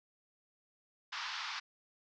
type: band-pass noise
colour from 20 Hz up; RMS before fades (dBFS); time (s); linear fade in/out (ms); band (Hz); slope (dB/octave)
pink; -41; 1.12-1.6; 10; 910 to 5500; 48
effects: none